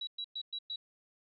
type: tone bursts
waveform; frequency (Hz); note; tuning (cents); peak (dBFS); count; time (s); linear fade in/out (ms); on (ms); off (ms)
sine; 3900; B7; -23; -36; 5; 0.01-0.76; 5; 62; 110
effects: none